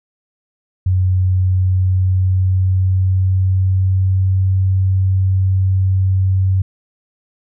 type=tone with pitch glide; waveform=sine; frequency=92.5 to 94.77 Hz; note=F#2 to F#2; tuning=0 to +42 cents; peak=-11 dBFS; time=0.86-6.62 s; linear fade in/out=5 ms; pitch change=+42 cents; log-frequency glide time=1.12-4.52 s; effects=none